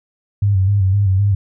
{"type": "tone with vibrato", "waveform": "sine", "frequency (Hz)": 98, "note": "G2", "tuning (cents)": 0, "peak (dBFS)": -11, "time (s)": [0.42, 1.35], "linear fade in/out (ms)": 5, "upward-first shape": "square", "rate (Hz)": 3.9, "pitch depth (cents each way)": 57, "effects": []}